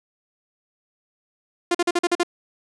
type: tone bursts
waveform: sawtooth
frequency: 349.2 Hz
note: F4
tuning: in tune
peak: -13 dBFS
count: 7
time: 1.71-2.233 s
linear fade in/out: 5 ms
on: 37 ms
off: 44 ms
effects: resampled to 22050 Hz + 9-bit